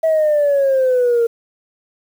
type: exponential sweep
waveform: sine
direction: down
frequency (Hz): 650 to 460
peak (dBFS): -10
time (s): 0.03-1.27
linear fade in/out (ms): 10
effects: tanh soft clip ceiling -9 dBFS + 7-bit